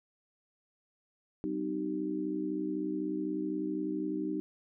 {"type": "harmonic tone with a mistuned harmonic", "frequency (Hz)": 64, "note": "C2", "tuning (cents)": -38, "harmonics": [3, 4, 5, 6], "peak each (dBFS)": [-40, -41, -33, -39], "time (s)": [1.44, 4.4], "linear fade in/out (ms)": 0, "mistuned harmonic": 5, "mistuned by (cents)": -67, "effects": []}